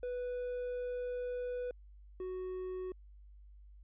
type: tone pair in turn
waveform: triangle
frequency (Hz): 493.9 / 370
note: B4 / F#4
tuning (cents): 0 / 0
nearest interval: perfect fourth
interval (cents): 500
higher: first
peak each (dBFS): -34 / -36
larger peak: first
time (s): 0.03-1.71 / 2.2-2.92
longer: first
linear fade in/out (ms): 2
effects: added 50 Hz sine -53 dBFS peak until 3.83 s + resampled to 8000 Hz